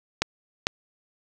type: clicks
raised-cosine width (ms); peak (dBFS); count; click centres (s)
0.2; -4; 2; 0.22 / 0.669
effects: none

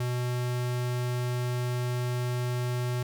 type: tone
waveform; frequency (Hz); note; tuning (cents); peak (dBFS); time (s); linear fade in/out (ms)
square; 123.47; B2; 0; -28; 0-3.03; 5
effects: none

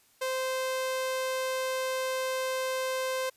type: tone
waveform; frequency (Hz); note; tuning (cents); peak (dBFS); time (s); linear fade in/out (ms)
sawtooth; 520; C5; -11; -25; 0.21-3.3; 10
effects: white hiss -64 dBFS RMS until 3.36 s + resampled to 32000 Hz

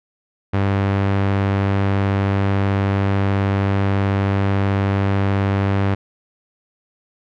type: tone with low-pass filter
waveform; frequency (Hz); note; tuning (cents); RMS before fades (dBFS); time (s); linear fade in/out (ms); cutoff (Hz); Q
sawtooth; 98.5; G2; +9; -18; 0.53-5.95; 10; 2300; 0.86
effects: none

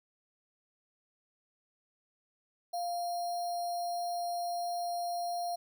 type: tone with sample-and-hold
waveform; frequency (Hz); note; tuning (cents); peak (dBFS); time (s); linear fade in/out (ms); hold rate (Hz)
sine; 698.5; F5; 0; -32; 2.73-5.56; 10; 4900
effects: none

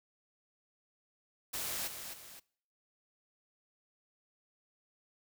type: noise with echo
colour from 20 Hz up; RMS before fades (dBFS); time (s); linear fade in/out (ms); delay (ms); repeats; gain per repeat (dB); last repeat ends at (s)
white; -38; 1.53-1.88; 10; 260; 2; -7; 2.4
effects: noise-tail reverb RT60 0.6 s tail -24 dB re dry

